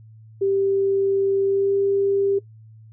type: tone with pitch glide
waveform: sine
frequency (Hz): 392 to 395.9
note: G4 to G4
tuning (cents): 0 to +17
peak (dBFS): -17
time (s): 0.41-2.39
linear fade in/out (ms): 10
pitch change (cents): +17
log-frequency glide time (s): 1.45-1.74
effects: noise-tail reverb RT60 0.1 s tail -18 dB re dry + added 110 Hz sine -43 dBFS peak until 2.92 s